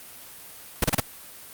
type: noise bursts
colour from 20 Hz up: pink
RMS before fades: -20 dBFS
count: 4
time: 0.82-1.002 s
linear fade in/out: 5 ms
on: 23 ms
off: 30 ms
effects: white hiss -44 dBFS RMS until 1.53 s + Opus 32 kbps